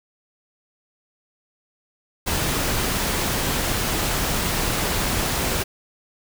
pink noise, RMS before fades -23 dBFS, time 2.26-5.64 s, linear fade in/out 20 ms, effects none

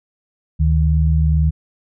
sine tone pair together, 74 / 156.21 Hz, D2 / D#3, +14 / +7 cents, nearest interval octave + minor second, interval 1293 cents, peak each -13 / -17 dBFS, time 0.59-1.51 s, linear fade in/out 20 ms, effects none

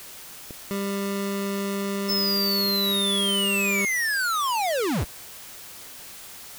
click, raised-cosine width 2 ms, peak -24 dBFS, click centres 0.508 s
25% pulse tone, 198.6 Hz, G3, 23 cents sharp, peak -22 dBFS, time 0.71-3.85 s, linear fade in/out 0 ms
square linear sweep, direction down, 5290 to 41 Hz, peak -23 dBFS, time 2.08-5.05 s, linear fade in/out 20 ms
effects white hiss -42 dBFS RMS until 6.58 s

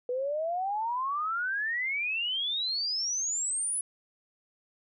sine exponential sweep, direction up, 485.7 to 10370 Hz, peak -28 dBFS, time 0.09-3.81 s, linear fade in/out 2 ms, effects none

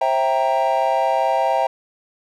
triangle chord, C dominant seventh, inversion none, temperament equal with one note detuned, 532.1 / 659.3 / 784 / 932.3 Hz, C5 / E5 / G5 / Bb5, +29 / 0 / 0 / 0 cents, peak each -21 / -19 / -18 / -20 dBFS, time 0.01-1.67 s, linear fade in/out 5 ms, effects tanh soft clip ceiling -4 dBFS

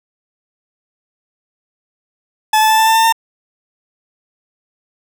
40% pulse tone with pitch steps, 864 / 871 / 878.1 / 885.2 / 892.4 / 899.7 / 907 Hz, A5 / A5 / A5 / A5 / A5 / A5 / A#5, -32 / -18 / -4 / +10 / +24 / +38 / -48 cents, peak -8 dBFS, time 2.53-3.125 s, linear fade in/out 5 ms, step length 85 ms, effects none

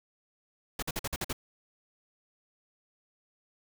pink noise bursts, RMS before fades -33 dBFS, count 7, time 0.79-1.329 s, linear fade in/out 5 ms, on 35 ms, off 49 ms, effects none

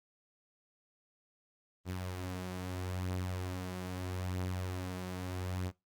sawtooth beating tone pair, 91 / 91.78 Hz, F#2 / F#2, -28 / -14 cents, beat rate 0.78 Hz, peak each -39 / -33 dBFS, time 1.85-5.72 s, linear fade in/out 50 ms, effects noise-tail reverb RT60 0.2 s tail -21 dB re dry + Opus 32 kbps

